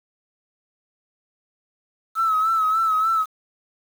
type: tone with vibrato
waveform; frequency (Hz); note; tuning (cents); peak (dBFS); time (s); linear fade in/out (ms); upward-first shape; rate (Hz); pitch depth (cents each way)
sine; 1302; E6; -22; -16; 2.15-3.26; 50; sine; 3.4; 51
effects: tanh soft clip ceiling -13 dBFS + 7-bit